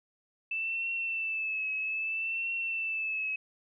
sine tone with vibrato, 2642 Hz, E7, 3 cents sharp, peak -30 dBFS, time 0.51-3.36 s, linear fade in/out 5 ms, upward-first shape triangle, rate 0.62 Hz, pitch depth 54 cents each way, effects none

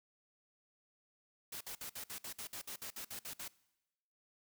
white noise bursts, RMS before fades -45 dBFS, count 14, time 1.52-3.48 s, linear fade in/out 5 ms, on 88 ms, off 56 ms, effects noise-tail reverb RT60 1.0 s tail -22 dB re dry

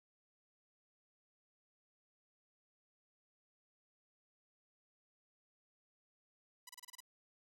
5% pulse tone bursts, 987.8 Hz, B5, in tune, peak -38 dBFS, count 7, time 6.67-7.005 s, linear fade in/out 5 ms, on 23 ms, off 29 ms, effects none

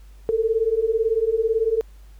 sine beating tone pair, 436.2 / 454.2 Hz, A4 / A#4, -15 / -45 cents, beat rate 18 Hz, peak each -22 / -20 dBFS, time 0.29-1.81 s, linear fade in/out 0 ms, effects added 50 Hz sine -42 dBFS peak until 2.19 s + pink hiss -59 dBFS RMS until 2.19 s

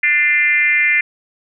sine tone with frequency modulation, 2082 Hz, C7, 9 cents flat, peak -11 dBFS, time 0.03-1.01 s, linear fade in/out 5 ms, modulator 310 Hz, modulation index 0.99, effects none

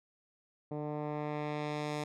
10% pulse tone with low-pass filter sweep, 149.4 Hz, D3, 30 cents sharp, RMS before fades -37 dBFS, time 0.71-2.04 s, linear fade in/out 5 ms, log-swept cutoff 590 to 8400 Hz, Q 0.74, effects none

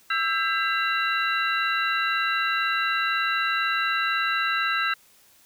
sine tone cluster, 1322 / 1598 / 2014 / 2751 / 3940 Hz, E6 / G6 / B6 / F7 / B7, +5 / +33 / +33 / -27 / -5 cents, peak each -26 / -26 / -32 / -30 / -32 dBFS, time 0.1-4.94 s, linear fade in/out 5 ms, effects white hiss -57 dBFS RMS until 5.45 s

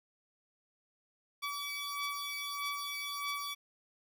15% pulse beating tone pair, 1144 / 1145.6 Hz, D6 / D6, -46 / -43 cents, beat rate 1.6 Hz, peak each -35 / -32 dBFS, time 1.42-3.55 s, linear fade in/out 20 ms, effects none

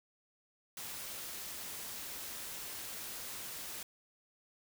white noise, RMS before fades -44 dBFS, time 0.77-3.83 s, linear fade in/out 2 ms, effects none

